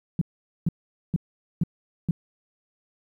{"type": "tone bursts", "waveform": "sine", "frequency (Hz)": 168, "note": "E3", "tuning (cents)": 33, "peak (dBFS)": -18, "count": 5, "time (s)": [0.19, 2.11], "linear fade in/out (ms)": 2, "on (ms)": 24, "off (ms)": 450, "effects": ["10-bit"]}